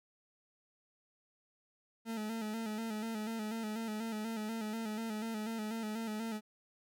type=tone with vibrato; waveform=40% pulse; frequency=220 Hz; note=A3; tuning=in tune; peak=-36 dBFS; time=2.05-6.41 s; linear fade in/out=50 ms; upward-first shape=square; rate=4.1 Hz; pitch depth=52 cents each way; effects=none